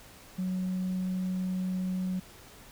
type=tone; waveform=sine; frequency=185 Hz; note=F#3; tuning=in tune; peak=-27 dBFS; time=0.38-2.2 s; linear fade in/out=10 ms; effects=tanh soft clip ceiling -26 dBFS + pink hiss -52 dBFS RMS until 2.71 s